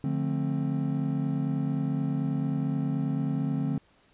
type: chord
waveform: triangle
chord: D minor seventh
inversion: none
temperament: just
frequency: 146.83 / 176.2 / 220.2 / 264.3 Hz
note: D3 / F3 / A3 / C4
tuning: 0 / +16 / +2 / +18 cents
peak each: -27 / -32 / -32 / -29 dBFS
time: 0.04-3.78 s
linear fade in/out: 2 ms
effects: pink hiss -63 dBFS RMS until 4.13 s + resampled to 8000 Hz